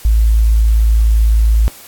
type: tone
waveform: sine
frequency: 55 Hz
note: A1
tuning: in tune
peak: -7 dBFS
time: 0.05-1.68 s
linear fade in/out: 0 ms
effects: white hiss -37 dBFS RMS until 1.87 s + AAC 64 kbps